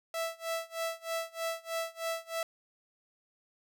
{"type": "tone with tremolo", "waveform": "sawtooth", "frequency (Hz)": 659.3, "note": "E5", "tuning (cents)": 0, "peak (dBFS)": -27, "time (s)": [0.14, 2.43], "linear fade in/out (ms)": 2, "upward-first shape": "sine", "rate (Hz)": 3.2, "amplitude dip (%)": 95, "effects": []}